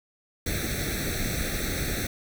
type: noise with comb filter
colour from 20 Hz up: pink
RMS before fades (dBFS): -29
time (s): 0.46-2.07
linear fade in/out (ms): 5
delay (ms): 0.5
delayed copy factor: +1
effects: none